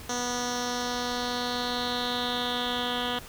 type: tone with low-pass filter sweep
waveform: 10% pulse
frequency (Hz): 244.8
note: B3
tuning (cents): -15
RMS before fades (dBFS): -30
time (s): 0.09-3.19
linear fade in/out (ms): 5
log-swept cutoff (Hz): 6100 to 3100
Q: 4.5
effects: pink hiss -45 dBFS RMS until 3.28 s